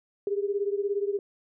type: beating tone pair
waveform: sine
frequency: 398.5 / 415.5 Hz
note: G4 / G#4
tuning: +28 / +1 cents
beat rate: 17 Hz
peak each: -27 / -30 dBFS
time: 0.27-1.19 s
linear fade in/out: 2 ms
effects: none